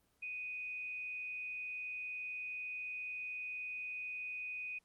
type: tone with frequency modulation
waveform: sine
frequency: 2489 Hz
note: D#7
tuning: in tune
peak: -40 dBFS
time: 0.22-4.79 s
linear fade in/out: 10 ms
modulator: 179 Hz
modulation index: 0.23
effects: pink hiss -75 dBFS RMS until 4.84 s + Opus 24 kbps